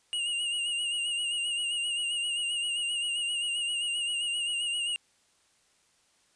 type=tone with vibrato; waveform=square; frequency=2846 Hz; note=F7; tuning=32 cents sharp; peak=-29 dBFS; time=0.13-4.96 s; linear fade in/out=0 ms; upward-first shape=sine; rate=7.6 Hz; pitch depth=46 cents each way; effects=white hiss -67 dBFS RMS until 6.35 s + resampled to 22050 Hz